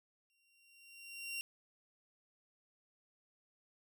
sawtooth tone with exponential growth, 2757 Hz, F7, 23 cents flat, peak -35 dBFS, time 0.3-1.41 s, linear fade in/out 0 ms, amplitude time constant 240 ms, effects none

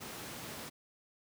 pink high-pass noise, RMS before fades -45 dBFS, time 0-0.7 s, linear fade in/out 20 ms, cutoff 110 Hz, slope 12 dB/octave, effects none

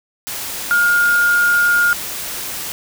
sine tone in noise, 1420 Hz, F6, 28 cents sharp, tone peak -11 dBFS, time 0.71-1.93 s, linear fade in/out 0 ms, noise white, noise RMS -26 dBFS, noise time 0.27-2.72 s, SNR +12 dB, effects none

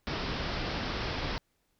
pink low-pass noise, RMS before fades -34 dBFS, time 0.07-1.38 s, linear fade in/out 0 ms, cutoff 5400 Hz, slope 96 dB/octave, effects pink hiss -75 dBFS RMS until 1.79 s

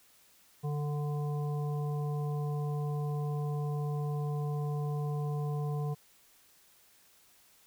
harmonic tone with a mistuned harmonic, 146.83 Hz, D3, in tune, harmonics 1 / 3 / 5 / 7, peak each -31 / -41 / -45 / -48 dBFS, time 0.63-5.95 s, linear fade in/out 20 ms, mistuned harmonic 3, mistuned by +18 cents, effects white hiss -63 dBFS RMS until 7.66 s

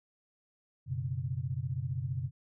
sine chord, F# suspended fourth, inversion none, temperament equal, 92.5 / 123.47 / 138.59 Hz, F#2 / B2 / C#3, 0 / 0 / 0 cents, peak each -39 / -35 / -36 dBFS, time 0.86-2.31 s, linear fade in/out 50 ms, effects none

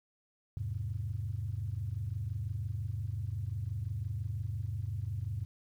sine chord, E augmented, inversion none, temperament just, 82.41 / 103.01 / 128.76 Hz, E2 / G#2 / B#2, 0 / -14 / -27 cents, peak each -40 / -35 / -40 dBFS, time 0.57-5.45 s, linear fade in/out 0 ms, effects tanh soft clip ceiling -25 dBFS + 11-bit

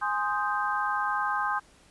sine chord, Ab major seventh, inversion none, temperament equal, 830.6 / 1046.5 / 1244.5 / 1568 Hz, Ab5 / C6 / Eb6 / G6, 0 / 0 / 0 / 0 cents, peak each -31 dBFS, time 0.01-1.6 s, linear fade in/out 20 ms, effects pink hiss -58 dBFS RMS until 1.9 s + resampled to 24000 Hz

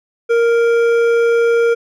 sine tone with hard clipping, 466.2 Hz, A#4, in tune, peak -12 dBFS, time 0.29-1.75 s, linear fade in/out 20 ms, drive 9 dB, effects none

